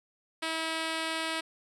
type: tone with low-pass filter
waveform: 5% pulse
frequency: 323 Hz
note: E4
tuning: 35 cents flat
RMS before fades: -33 dBFS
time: 0.42-1.41 s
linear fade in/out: 10 ms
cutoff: 8400 Hz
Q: 0.86
effects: none